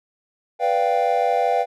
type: chord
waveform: triangle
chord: G dominant seventh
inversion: first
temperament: equal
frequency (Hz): 493.9 / 587.3 / 698.5 / 784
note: B4 / D5 / F5 / G5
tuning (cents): 0 / 0 / 0 / 0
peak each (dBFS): -21 / -24 / -19 / -20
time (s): 0.59-1.66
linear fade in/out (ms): 50
effects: none